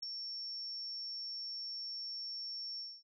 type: tone with ADSR envelope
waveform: sine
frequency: 5460 Hz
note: F8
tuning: 40 cents flat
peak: -35 dBFS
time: 0.02-3.03 s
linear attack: 12 ms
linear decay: 3 ms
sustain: -5 dB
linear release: 240 ms
effects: none